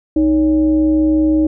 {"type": "tone with frequency modulation", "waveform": "sine", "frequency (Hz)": 311.1, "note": "D#4", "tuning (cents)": 0, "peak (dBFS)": -10, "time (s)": [0.16, 1.47], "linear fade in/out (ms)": 5, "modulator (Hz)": 252, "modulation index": 0.44, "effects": []}